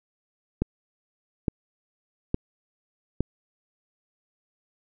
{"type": "click train", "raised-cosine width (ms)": 3, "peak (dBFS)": -10, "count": 4, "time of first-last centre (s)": [0.62, 3.206], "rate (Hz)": 1.16, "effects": []}